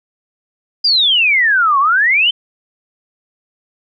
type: exponential two-way sweep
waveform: sine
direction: down then up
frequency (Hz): 4943 to 1065 to 3142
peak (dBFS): -9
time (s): 0.84-2.31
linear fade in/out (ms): 10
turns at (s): 1.79
effects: none